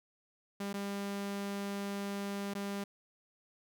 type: tone with dropouts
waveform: sawtooth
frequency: 200 Hz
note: G3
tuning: 35 cents sharp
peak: -32 dBFS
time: 0.6-2.84 s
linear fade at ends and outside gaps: 5 ms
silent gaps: 0.73-0.739 / 2.538-2.55 s
effects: none